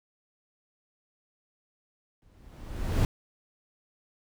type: noise with exponential growth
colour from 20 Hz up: brown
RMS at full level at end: -22 dBFS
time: 2.22-3.05 s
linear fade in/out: 1 ms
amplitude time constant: 180 ms
effects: none